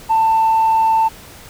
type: tone with tanh clipping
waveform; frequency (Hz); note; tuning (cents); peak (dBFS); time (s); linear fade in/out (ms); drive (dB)
triangle; 891; A5; +22; -11; 0.09-1.09; 20; 5
effects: pink hiss -39 dBFS RMS until 1.49 s